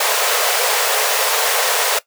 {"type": "high-pass noise", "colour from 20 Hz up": "pink", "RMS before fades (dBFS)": -17, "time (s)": [0, 1.99], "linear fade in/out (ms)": 5, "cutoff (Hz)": 430, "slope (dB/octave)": 96, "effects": ["noise-tail reverb RT60 0.1 s tail -17 dB re dry"]}